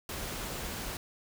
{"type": "noise", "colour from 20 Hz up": "pink", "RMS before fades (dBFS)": -38, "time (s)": [0.09, 0.97], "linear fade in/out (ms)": 2, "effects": []}